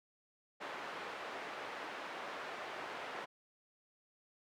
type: band-pass noise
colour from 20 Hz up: pink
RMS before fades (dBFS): -45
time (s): 0.6-3.26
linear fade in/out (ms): 20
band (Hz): 540 to 2200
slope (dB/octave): 12
effects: none